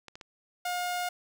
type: clicks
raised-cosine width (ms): 0.2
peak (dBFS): -27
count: 3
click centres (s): 0.083 / 0.155 / 0.212
type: tone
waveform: sawtooth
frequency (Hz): 714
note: F5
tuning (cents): +38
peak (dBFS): -26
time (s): 0.65-1.09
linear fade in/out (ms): 5
effects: none